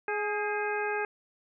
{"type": "harmonic tone with a mistuned harmonic", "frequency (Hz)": 418.4, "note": "G#4", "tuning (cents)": 13, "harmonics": [1, 2, 3, 4, 5, 6], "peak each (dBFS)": [-32, -34, -40, -34, -41, -39], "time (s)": [0.08, 1.05], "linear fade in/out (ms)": 2, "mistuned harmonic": 4, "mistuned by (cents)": -59, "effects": []}